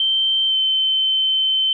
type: tone with pitch glide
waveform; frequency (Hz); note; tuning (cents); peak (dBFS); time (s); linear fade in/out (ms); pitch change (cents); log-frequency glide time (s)
sine; 3120 to 3081; G7 to G7; -9 to -31; -15; 0-1.73; 2; -22; 0.47-0.55
effects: none